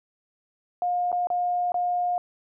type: tone with dropouts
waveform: sine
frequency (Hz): 712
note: F5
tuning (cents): +33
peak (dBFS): -22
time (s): 0.82-2.18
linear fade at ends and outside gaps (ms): 1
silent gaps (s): 1.118-1.127 / 1.271-1.302 / 1.72-1.743
effects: none